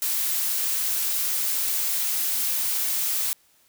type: noise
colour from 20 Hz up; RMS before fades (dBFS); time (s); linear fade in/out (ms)
blue; -25; 0.02-3.33; 0
effects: white hiss -61 dBFS RMS until 3.68 s